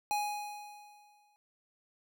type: tone with exponential decay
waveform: square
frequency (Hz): 830.6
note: G#5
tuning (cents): 0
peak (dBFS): -29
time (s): 0.11-1.36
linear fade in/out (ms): 0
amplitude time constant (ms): 270
effects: none